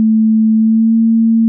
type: tone with pitch glide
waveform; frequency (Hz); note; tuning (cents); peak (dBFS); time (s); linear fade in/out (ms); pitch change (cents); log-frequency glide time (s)
sine; 220 to 226.2; A3 to A3; 0 to +48; -7; 0-1.48; 0; +48; 0.56-0.96
effects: none